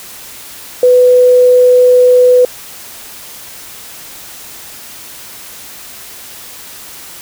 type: tone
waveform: sine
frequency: 498.2 Hz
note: B4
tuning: 15 cents sharp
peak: -3 dBFS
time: 0.83-2.45 s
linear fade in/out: 2 ms
effects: white hiss -31 dBFS RMS until 7.21 s